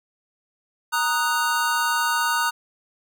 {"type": "chord", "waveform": "square", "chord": "D# minor", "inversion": "second", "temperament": "equal", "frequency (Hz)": [932.3, 1244.5, 1480], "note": ["A#5", "D#6", "F#6"], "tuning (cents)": [0, 0, 0], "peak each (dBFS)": [-25, -26, -25], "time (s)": [0.92, 2.51], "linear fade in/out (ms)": 20, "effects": []}